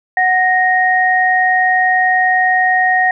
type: tone pair together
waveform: sine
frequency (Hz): 740 / 1864.7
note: F#5 / A#6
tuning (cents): 0 / 0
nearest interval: octave + major third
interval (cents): 1600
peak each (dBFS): -13 / -12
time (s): 0.17-3.11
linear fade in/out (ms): 2
effects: none